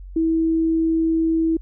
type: tone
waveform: sine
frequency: 325 Hz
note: E4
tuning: 24 cents flat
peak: -16 dBFS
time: 0.16-1.57 s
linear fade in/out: 5 ms
effects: added 46 Hz sine -34 dBFS peak until 1.61 s